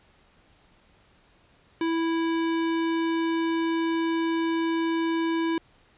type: tone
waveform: square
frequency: 329.3 Hz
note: E4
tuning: 2 cents flat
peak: -24 dBFS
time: 1.81-5.58 s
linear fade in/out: 2 ms
effects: pink hiss -60 dBFS RMS until 5.97 s + resampled to 8000 Hz